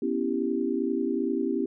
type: chord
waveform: sine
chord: C# half-diminished seventh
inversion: third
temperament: equal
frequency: 246.9 / 277.2 / 329.6 / 392 Hz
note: B3 / C#4 / E4 / G4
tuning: 0 / 0 / 0 / 0 cents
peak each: -30 dBFS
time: 0.02-1.66 s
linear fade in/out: 5 ms
effects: none